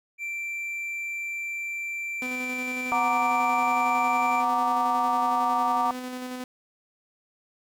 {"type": "tone", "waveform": "triangle", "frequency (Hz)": 2349, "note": "D7", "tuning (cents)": 0, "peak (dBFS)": -28, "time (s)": [0.18, 4.44], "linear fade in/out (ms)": 50}
{"type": "tone with tremolo", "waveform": "sawtooth", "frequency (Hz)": 252.3, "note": "B3", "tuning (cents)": 37, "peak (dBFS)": -28, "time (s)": [2.22, 6.44], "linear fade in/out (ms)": 2, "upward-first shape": "square", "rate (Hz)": 11, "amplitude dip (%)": 25}
{"type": "chord", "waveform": "sine", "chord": "Gb augmented", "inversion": "none", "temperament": "equal with one note detuned", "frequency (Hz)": [735.7, 932.3, 1174.7], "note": ["Gb5", "Bb5", "D6"], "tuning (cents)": [-10, 0, 0], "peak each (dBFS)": -26, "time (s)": [2.92, 5.91], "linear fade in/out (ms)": 0}
{"effects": []}